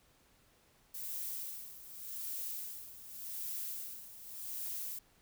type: noise with tremolo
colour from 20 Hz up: violet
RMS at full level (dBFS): -40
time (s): 0.94-4.99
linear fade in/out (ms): 5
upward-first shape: sine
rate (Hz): 0.86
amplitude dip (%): 75
effects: pink hiss -68 dBFS RMS until 5.21 s